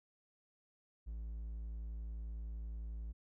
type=tone; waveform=triangle; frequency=55.5 Hz; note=A1; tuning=16 cents sharp; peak=-39 dBFS; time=1.06-3.13 s; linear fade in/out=20 ms; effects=none

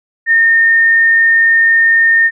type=tone; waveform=sine; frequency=1826 Hz; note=A#6; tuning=36 cents flat; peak=-6 dBFS; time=0.26-2.31 s; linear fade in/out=50 ms; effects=none

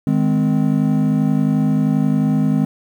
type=chord; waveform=triangle; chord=Ab major; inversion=second; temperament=equal with one note detuned; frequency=155.56 / 207.7 / 258.3 Hz; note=Eb3 / Ab3 / C4; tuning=0 / 0 / -22 cents; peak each=-16 dBFS; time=0.07-2.65 s; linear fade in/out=2 ms; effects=8-bit

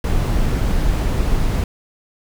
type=noise; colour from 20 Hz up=brown; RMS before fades=-17 dBFS; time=0.04-1.64 s; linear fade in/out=2 ms; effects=none

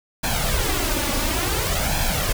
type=noise with flanger; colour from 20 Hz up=pink; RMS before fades=-22 dBFS; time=0.23-2.33 s; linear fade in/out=10 ms; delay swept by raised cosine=1.2 to 3.5 ms; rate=0.57 Hz; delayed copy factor=+0.65; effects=none

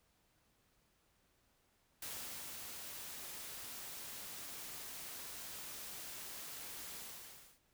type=noise with ADSR envelope; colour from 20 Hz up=white; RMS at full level=-45 dBFS; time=2.02-7.6 s; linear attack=4 ms; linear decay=490 ms; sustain=-3 dB; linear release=630 ms; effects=pink hiss -75 dBFS RMS until 7.73 s

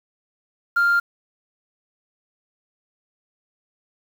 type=tone; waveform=sine; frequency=1396.9 Hz; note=F6; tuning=in tune; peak=-13 dBFS; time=0.76-1 s; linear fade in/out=10 ms; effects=tanh soft clip ceiling -13 dBFS + 7-bit

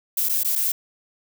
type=noise with dropouts; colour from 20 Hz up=violet; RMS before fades=-22 dBFS; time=0.17-0.72 s; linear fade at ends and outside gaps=5 ms; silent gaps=0.288-0.293 / 0.434-0.446 / 0.555-0.559 s; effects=none

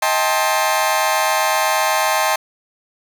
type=chord; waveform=sawtooth; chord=A half-diminished seventh; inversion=second; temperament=just; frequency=633.6 / 792 / 880 / 1056 Hz; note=Eb5 / G5 / A5 / C6; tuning=+31 / +18 / 0 / +16 cents; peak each=-17 dBFS; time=0.02-2.36 s; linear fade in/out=5 ms; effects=none

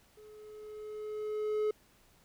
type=tone with level ramp; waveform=triangle; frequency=426.1 Hz; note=G#4; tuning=44 cents sharp; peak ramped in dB=-50 to -25 dBFS; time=0.17-1.71 s; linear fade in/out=5 ms; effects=pink hiss -65 dBFS RMS until 2.24 s

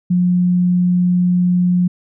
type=tone; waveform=sine; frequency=178.8 Hz; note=F3; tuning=41 cents sharp; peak=-11 dBFS; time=0.1-1.88 s; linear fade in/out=10 ms; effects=none

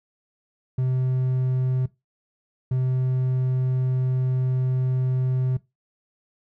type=tone bursts at uneven times; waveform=triangle; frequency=128.7 Hz; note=C3; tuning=28 cents flat; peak=-18 dBFS; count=2; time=0.78-1.86 / 2.71-5.57 s; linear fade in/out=5 ms; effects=noise-tail reverb RT60 0.2 s tail -19 dB re dry

